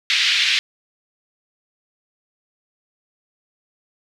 white band-pass noise, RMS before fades -18 dBFS, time 0.1-0.59 s, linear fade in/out 0 ms, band 2000 to 4000 Hz, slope 24 dB/octave, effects none

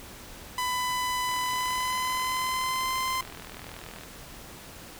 sawtooth tone with pitch glide, 1000 to 1037.7 Hz, B5 to C6, +21 to -15 cents, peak -23 dBFS, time 0.58-3.21 s, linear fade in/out 2 ms, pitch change +64 cents, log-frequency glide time 1.44-2.96 s
click train, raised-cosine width 0.3 ms, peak -26 dBFS, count 113, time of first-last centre 1.29-4.035 s, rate 40.8 Hz
effects pink hiss -45 dBFS RMS until 4.99 s

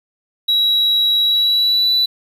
triangle tone with pitch glide, 3879 to 3967 Hz, B7 to B7, -32 to +7 cents, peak -10 dBFS, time 0.48-2.06 s, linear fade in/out 10 ms, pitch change +39 cents, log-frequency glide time 1.22-1.93 s, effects tanh soft clip ceiling -7 dBFS + 8-bit

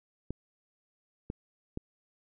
clicks, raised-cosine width 3 ms, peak -22 dBFS, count 3, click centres 0.306 / 1.301 / 1.774 s, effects none

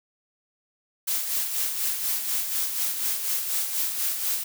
blue noise with tremolo, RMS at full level -25 dBFS, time 1.07-4.44 s, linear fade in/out 10 ms, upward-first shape sine, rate 4.1 Hz, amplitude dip 50%, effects none

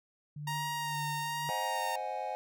sine tone with tremolo, 148.1 Hz, D3, 15 cents sharp, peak -37 dBFS, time 0.36-1.5 s, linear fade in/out 5 ms, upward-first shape sine, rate 1.8 Hz, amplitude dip 65%
sawtooth tone with vibrato, 932 Hz, A#5, 1 cent flat, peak -30 dBFS, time 0.47-1.96 s, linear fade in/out 5 ms, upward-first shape sine, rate 1.2 Hz, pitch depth 23 cents each way
triangle chord, Ab dominant seventh, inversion first, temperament equal, 523.3 / 622.3 / 740 / 830.6 Hz, C5 / Eb5 / Gb5 / Ab5, 0 / 0 / 0 / 0 cents, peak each -40 / -40 / -37 / -36 dBFS, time 1.49-2.35 s, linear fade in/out 0 ms
effects none

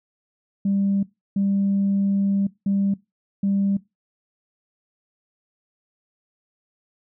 sine tone bursts at uneven times, 197.8 Hz, G3, 16 cents sharp, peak -17 dBFS, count 4, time 0.65-1.03 / 1.36-2.47 / 2.66-2.94 / 3.43-3.77 s, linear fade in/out 5 ms, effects noise-tail reverb RT60 0.2 s tail -20 dB re dry + tanh soft clip ceiling -14 dBFS

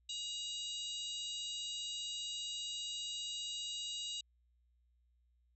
harmonic tone with a mistuned harmonic, 955 Hz, A#5, 42 cents sharp, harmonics 3 / 4 / 5 / 6 / 7 / 8, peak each -45 / -42 / -53 / -58 / -52 / -49 dBFS, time 0.09-4.21 s, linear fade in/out 5 ms, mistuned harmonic 5, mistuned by -22 cents, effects added 60 Hz sine -70 dBFS peak until 5.55 s

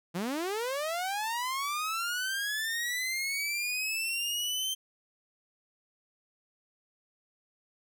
sawtooth linear sweep, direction up, 160 to 3135 Hz, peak -27 dBFS, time 0.14-4.75 s, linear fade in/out 20 ms, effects none

